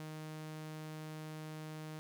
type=tone; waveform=sawtooth; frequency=155.56 Hz; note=D#3; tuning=in tune; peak=-40 dBFS; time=0-1.99 s; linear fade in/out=0 ms; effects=none